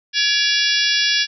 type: harmonic tone with a mistuned harmonic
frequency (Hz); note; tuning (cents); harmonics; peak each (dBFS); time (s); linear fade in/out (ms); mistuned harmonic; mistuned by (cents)
564; C#5; +30; 3 / 4 / 5 / 6 / 7 / 8 / 9 / 10; -22 / -25 / -24 / -21 / -26 / -25 / -21 / -27; 0.13-1.27; 50; 4; +64
effects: none